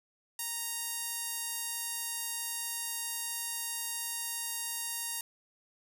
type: tone with band-pass filter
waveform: sawtooth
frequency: 932.3 Hz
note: A#5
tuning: in tune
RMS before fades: -37 dBFS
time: 0.39-5.21 s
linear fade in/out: 2 ms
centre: 11000 Hz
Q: 1.3
effects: none